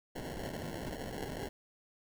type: noise with sample-and-hold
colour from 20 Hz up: violet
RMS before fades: -41 dBFS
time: 0.15-1.49 s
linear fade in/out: 10 ms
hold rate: 1225 Hz
effects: none